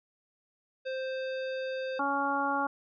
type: tone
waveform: square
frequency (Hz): 523.3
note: C5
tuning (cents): 0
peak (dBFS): -33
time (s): 0.85-2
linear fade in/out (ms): 20
type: harmonic tone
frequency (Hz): 279.6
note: C#4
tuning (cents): +15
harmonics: 1 / 2 / 3 / 4 / 5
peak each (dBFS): -35 / -37 / -31 / -33 / -33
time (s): 1.99-2.67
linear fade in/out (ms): 5
effects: resampled to 11025 Hz